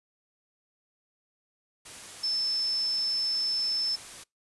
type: tone in noise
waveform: sine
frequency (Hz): 5274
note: E8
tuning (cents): 0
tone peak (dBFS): -26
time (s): 2.23-3.96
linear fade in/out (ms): 10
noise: white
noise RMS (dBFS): -44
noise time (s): 1.85-4.24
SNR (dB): +15
effects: noise-tail reverb RT60 0.2 s tail -26 dB re dry + resampled to 24000 Hz

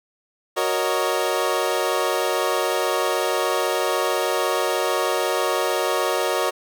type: chord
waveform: 25% pulse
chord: D# minor seventh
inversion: first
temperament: equal with one note detuned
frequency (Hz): 370 / 466.2 / 556 / 622.3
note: F#4 / A#4 / C#5 / D#5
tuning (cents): 0 / 0 / +5 / 0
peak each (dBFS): -22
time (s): 0.56-6.51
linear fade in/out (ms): 20
effects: none

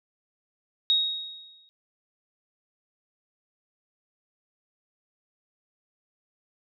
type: tone with exponential decay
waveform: sine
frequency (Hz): 3765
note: A#7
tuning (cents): +16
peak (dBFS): -17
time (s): 0.9-1.69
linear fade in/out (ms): 0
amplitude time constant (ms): 170
effects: none

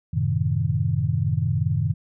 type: chord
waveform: sine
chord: F# diminished seventh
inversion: none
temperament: equal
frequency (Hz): 92.5 / 110 / 130.81 / 155.56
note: F#2 / A2 / C3 / Eb3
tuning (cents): 0 / 0 / 0 / 0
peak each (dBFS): -26 / -25 / -25 / -25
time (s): 0.13-1.94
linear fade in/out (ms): 10
effects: none

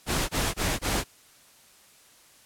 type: noise bursts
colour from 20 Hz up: pink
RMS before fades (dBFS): -26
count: 4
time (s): 0.06-1.043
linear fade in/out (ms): 50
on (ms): 230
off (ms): 21
effects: white hiss -56 dBFS RMS until 2.45 s + low-pass 12000 Hz 12 dB/octave

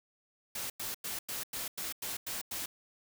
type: noise bursts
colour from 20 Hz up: white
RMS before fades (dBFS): -38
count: 9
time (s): 0.55-2.66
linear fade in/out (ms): 5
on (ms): 150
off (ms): 95
effects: none

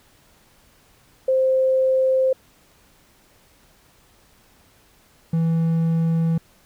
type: tone pair in turn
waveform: sine / triangle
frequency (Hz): 523.3 / 164.38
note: C5 / E3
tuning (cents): 0 / -5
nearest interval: octave + minor sixth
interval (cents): 2005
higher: first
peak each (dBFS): -15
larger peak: neither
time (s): 1.28-2.33 / 5.33-6.38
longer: neither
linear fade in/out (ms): 5
effects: pink hiss -56 dBFS RMS until 6.65 s

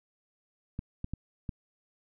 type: clicks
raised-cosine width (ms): 5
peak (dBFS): -22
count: 4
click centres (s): 0.791 / 1.044 / 1.136 / 1.492
effects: none

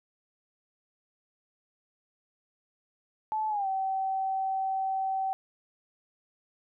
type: tone with pitch glide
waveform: sine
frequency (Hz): 867 to 768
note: A5 to G5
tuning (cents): -26 to -36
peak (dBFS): -27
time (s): 3.32-5.33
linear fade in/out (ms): 0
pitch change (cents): -210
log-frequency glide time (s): 3.49-3.67
effects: none

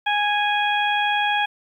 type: harmonic tone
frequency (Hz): 828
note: G#5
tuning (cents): -5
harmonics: 1 / 2 / 3 / 4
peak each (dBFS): -21 / -24 / -26 / -27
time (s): 0.06-1.46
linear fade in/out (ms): 10
effects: 9-bit

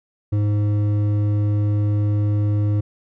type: tone with hard clipping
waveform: sine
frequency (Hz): 103.83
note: G#2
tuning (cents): 0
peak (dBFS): -18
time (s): 0.32-2.81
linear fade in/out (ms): 10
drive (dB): 8
effects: none

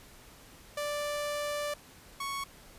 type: tone pair in turn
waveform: sawtooth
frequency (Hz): 587.3 / 1108.7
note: D5 / C#6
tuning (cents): 0 / 0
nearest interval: major seventh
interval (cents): 1100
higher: second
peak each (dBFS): -28 / -30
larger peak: first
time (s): 0.77-1.74 / 2.2-2.44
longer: first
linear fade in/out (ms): 5
effects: pink hiss -54 dBFS RMS until 2.78 s + resampled to 32000 Hz

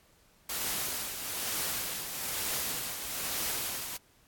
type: noise with tremolo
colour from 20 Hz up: white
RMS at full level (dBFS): -32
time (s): 0.49-3.97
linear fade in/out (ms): 5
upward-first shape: triangle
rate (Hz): 1.1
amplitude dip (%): 55
effects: pink hiss -64 dBFS RMS until 4.27 s + AAC 64 kbps

